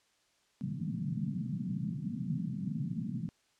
pink band-pass noise, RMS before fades -36 dBFS, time 0.61-3.29 s, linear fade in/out 0 ms, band 130 to 230 Hz, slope 48 dB/octave, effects white hiss -71 dBFS RMS until 3.59 s + low-pass 7000 Hz 12 dB/octave

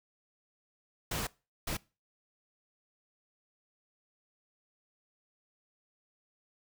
pink noise bursts at uneven times, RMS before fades -35 dBFS, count 2, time 1.11-1.27 / 1.67-1.77 s, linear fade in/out 5 ms, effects noise-tail reverb RT60 0.3 s tail -22 dB re dry

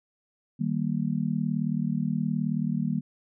sine chord, Eb major, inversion none, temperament just, 155.56 / 194.45 / 233.3 Hz, Eb3 / G3 / Bb3, 0 / -14 / +2 cents, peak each -29 dBFS, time 0.59-3.01 s, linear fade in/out 20 ms, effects none

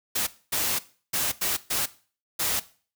white noise bursts at uneven times, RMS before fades -26 dBFS, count 6, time 0.15-0.27 / 0.52-0.79 / 1.13-1.32 / 1.41-1.57 / 1.7-1.86 / 2.39-2.6 s, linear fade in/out 10 ms, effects noise-tail reverb RT60 0.4 s tail -17 dB re dry

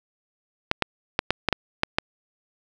clicks, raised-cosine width 0.3 ms, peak -3 dBFS, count 8, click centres 0.714 / 0.823 / 1.191 / 1.306 / 1.487 / 1.527 / 1.834 / 1.985 s, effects none

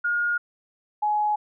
sine tone pair in turn, 1427 / 841.4 Hz, F6 / G#5, +37 / +22 cents, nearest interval major sixth, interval 915 cents, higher first, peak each -21 / -20 dBFS, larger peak second, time 0.04-0.38 / 1.02-1.36 s, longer neither, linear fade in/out 10 ms, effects none

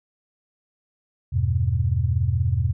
sine chord, E minor, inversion none, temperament just, 82.41 / 98.89 / 123.61 Hz, E2 / G2 / B2, 0 / +16 / +2 cents, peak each -23 dBFS, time 1.32-2.73 s, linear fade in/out 20 ms, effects none

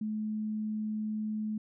sine tone, 214.8 Hz, A3, 41 cents flat, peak -31 dBFS, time 0.01-1.58 s, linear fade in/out 5 ms, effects none

